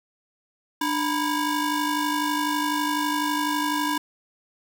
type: ring-modulated tone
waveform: 30% pulse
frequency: 644 Hz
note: E5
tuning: 41 cents flat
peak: -17 dBFS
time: 0.81-3.98 s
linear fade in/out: 5 ms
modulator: 348 Hz
effects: none